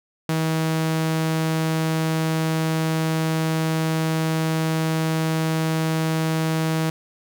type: tone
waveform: sawtooth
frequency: 160 Hz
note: D#3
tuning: 49 cents sharp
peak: -16 dBFS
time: 0.29-6.9 s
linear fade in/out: 2 ms
effects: none